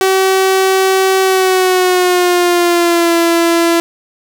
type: tone with pitch glide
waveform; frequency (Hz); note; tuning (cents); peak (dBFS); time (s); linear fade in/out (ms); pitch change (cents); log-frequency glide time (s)
sawtooth; 380.9 to 337.4; G4 to E4; -50 to +40; -5; 0.01-3.8; 0; -210; 1.21-3.15
effects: none